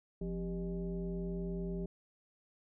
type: tone with frequency modulation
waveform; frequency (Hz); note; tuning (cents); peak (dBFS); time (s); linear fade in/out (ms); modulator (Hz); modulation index
sine; 174.61; F3; 0; -35; 0.21-1.86; 5; 220; 1.1
effects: none